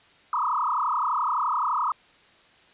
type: tone with frequency modulation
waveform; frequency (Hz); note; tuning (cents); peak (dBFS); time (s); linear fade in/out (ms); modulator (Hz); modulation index
sine; 1114; C#6; +8; -22; 0.33-1.92; 2; 31.7; 5.4
effects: white hiss -56 dBFS RMS until 2.73 s + resampled to 8000 Hz